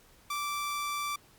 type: tone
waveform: sawtooth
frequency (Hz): 1168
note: D6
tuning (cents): -10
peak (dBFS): -28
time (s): 0.3-1.16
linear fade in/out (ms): 5
effects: pink hiss -60 dBFS RMS until 1.38 s + Opus 48 kbps